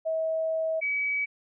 sine tone pair in turn, 643 / 2278 Hz, E5 / C#7, -43 / +47 cents, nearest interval octave + minor seventh, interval 2190 cents, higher second, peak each -25 dBFS, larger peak neither, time 0.05-0.81 / 0.81-1.26 s, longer first, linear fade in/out 20 ms, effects none

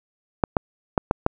clicks, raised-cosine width 1 ms, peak -3 dBFS, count 5, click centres 0.438 / 0.568 / 0.978 / 1.111 / 1.264 s, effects none

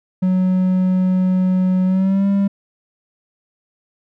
triangle tone with pitch glide, 185 to 198.28 Hz, F#3 to G3, 0 to +20 cents, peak -11 dBFS, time 0.22-2.48 s, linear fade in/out 10 ms, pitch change +120 cents, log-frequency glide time 1.85-2.27 s, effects none

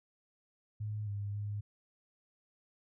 sine tone with pitch steps, 106 / 101.6 / 103.3 Hz, G#2 / G#2 / G#2, +36 / -38 / -9 cents, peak -35 dBFS, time 0.8-1.61 s, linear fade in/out 10 ms, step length 270 ms, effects none

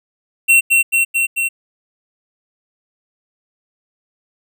square tone with echo, 2722 Hz, F7, 45 cents flat, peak -8 dBFS, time 0.48-0.61 s, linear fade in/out 20 ms, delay 220 ms, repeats 4, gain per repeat -2 dB, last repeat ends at 1.49 s, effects none

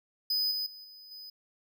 square tone with level steps, 5000 Hz, D#8, 8 cents sharp, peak -27 / -31 / -46 / -49 / -44 dBFS, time 0.3-1.3 s, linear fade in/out 5 ms, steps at 0.51 / 0.66 / 0.84 / 1.11 s, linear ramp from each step 5 ms, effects none

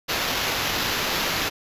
white noise with sample-and-hold, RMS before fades -25 dBFS, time 0.08-1.5 s, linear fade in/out 20 ms, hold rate 8820 Hz, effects resampled to 32000 Hz

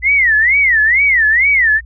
sine tone with vibrato, 1975.5 Hz, B6, in tune, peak -8 dBFS, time 0.02-1.81 s, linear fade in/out 50 ms, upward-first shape sine, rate 2.2 Hz, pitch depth 250 cents each way, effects added 60 Hz sine -32 dBFS peak until 1.85 s

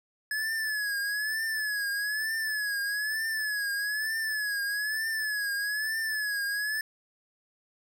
square tone with vibrato, 1704 Hz, G#6, 44 cents sharp, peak -29 dBFS, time 0.31-6.81 s, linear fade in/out 2 ms, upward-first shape triangle, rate 1.1 Hz, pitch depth 95 cents each way, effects none

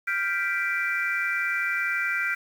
sine chord, G dominant seventh, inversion third, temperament equal, 1396.9 / 1568 / 1975.5 / 2349 Hz, F6 / G6 / B6 / D7, 0 / 0 / 0 / 0 cents, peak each -29 dBFS, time 0.07-2.35 s, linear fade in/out 10 ms, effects tanh soft clip ceiling -14 dBFS + 8-bit

